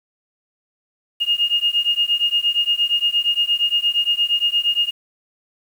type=beating tone pair; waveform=sine; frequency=2840 / 2848.6 Hz; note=F7 / F7; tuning=+28 / +34 cents; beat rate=8.6 Hz; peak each=-19 dBFS; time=1.2-4.91 s; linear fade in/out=20 ms; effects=7-bit